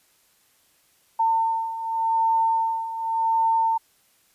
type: beating tone pair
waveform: sine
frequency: 902 / 902.87 Hz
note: A5 / A5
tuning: +43 / +44 cents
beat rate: 0.87 Hz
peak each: -26 / -21 dBFS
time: 1.19-3.78 s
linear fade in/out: 10 ms
effects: white hiss -62 dBFS RMS until 4.34 s + resampled to 32000 Hz